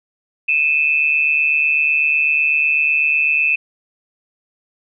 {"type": "tone pair together", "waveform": "sine", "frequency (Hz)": [2482, 2630], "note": ["D#7", "E7"], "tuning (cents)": [-5, -5], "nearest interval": "minor second", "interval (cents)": 100, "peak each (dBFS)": [-17, -15], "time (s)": [0.48, 3.56], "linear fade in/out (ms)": 10, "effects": []}